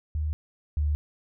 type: tone pair in turn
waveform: sine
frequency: 76.4 / 74.27 Hz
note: D#2 / D2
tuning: -31 / +20 cents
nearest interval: unison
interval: 49 cents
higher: first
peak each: -25 / -22 dBFS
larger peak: second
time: 0.15-0.33 / 0.77-0.95 s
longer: neither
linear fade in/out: 0 ms
effects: none